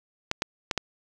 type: clicks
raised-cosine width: 0.2 ms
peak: -8 dBFS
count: 4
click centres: 0.314 / 0.421 / 0.712 / 0.777 s
effects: none